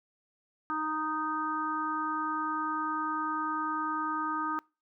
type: harmonic tone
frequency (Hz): 310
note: D#4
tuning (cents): -6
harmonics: 1 / 3 / 4 / 5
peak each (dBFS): -37 / -36 / -32 / -40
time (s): 0.7-4.59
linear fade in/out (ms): 0
effects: noise-tail reverb RT60 0.3 s tail -25 dB re dry